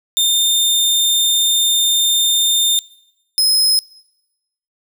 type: tone pair in turn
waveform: sawtooth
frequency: 3619 / 5118 Hz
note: A7 / D#8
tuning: +48 / +48 cents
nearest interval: tritone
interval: 600 cents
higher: second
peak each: -9 dBFS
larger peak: neither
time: 0.17-2.79 / 3.38-3.79 s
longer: first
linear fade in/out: 0 ms
effects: noise-tail reverb RT60 0.9 s tail -22 dB re dry